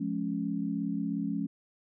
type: chord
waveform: sine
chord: Db major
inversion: first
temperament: equal with one note detuned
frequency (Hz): 174.61 / 211.3 / 277.2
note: F3 / Ab3 / Db4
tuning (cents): 0 / +30 / 0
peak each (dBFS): -35 / -33 / -33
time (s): 0-1.47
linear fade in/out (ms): 10
effects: none